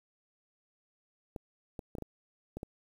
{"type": "clicks", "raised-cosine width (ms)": 2, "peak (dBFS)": -26, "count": 7, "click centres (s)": [1.362, 1.792, 1.952, 1.984, 2.023, 2.57, 2.631], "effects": ["9-bit"]}